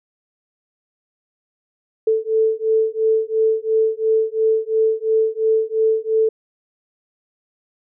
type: beating tone pair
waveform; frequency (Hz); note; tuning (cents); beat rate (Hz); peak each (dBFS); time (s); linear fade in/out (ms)
sine; 440 / 442.9; A4 / A4; 0 / +11; 2.9; -18; 2.07-6.29; 5
effects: none